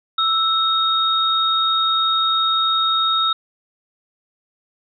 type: tone pair together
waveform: sine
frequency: 1318.5 / 3729 Hz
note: E6 / A#7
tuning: 0 / 0 cents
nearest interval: octave + tritone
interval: 1800 cents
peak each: -18 dBFS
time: 0.18-3.33 s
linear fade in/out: 5 ms
effects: none